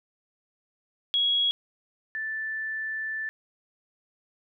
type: tone pair in turn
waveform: sine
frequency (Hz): 3322 / 1759.8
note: G#7 / A6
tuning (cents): 0 / 0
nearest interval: major seventh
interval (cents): 1100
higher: first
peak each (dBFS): -21 / -29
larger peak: first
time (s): 1.14-1.51 / 2.15-3.29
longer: second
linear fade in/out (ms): 0
effects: none